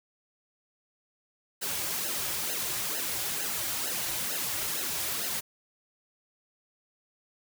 white noise with flanger, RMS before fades -32 dBFS, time 1.61-5.41 s, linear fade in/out 20 ms, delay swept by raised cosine 0.85 to 4.55 ms, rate 2.2 Hz, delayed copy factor -0.8, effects none

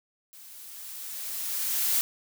blue noise with level ramp, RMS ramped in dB -49 to -24 dBFS, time 0.33-2.01 s, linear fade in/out 0 ms, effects none

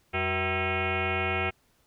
sine tone with frequency modulation, 1048 Hz, C6, 2 cents sharp, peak -25 dBFS, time 0.13-1.51 s, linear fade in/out 20 ms, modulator 284 Hz, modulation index 5.8, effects pink hiss -67 dBFS RMS until 1.86 s

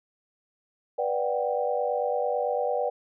sine chord, G major seventh, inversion first, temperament just, 490 / 588 / 735 / 784 Hz, B4 / D5 / F#5 / G5, -14 / +2 / -12 / 0 cents, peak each -28 / -29 / -32 / -31 dBFS, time 0.98-2.9 s, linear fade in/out 10 ms, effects none

